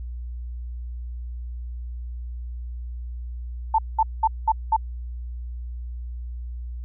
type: tone bursts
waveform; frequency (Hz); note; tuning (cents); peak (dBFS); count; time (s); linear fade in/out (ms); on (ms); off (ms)
sine; 886; A5; +12; -15; 5; 3.74-4.765; 5; 45; 200
effects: added 60 Hz sine -30 dBFS peak until 6.84 s

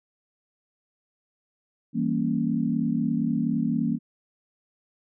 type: chord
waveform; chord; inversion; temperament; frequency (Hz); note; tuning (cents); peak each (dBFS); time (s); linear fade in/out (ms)
sine; E diminished seventh; none; equal; 164.81 / 196 / 233.1 / 277.2; E3 / G3 / Bb3 / Db4; 0 / 0 / 0 / 0; -29 / -30 / -25 / -29; 1.93-3.99; 50
effects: none

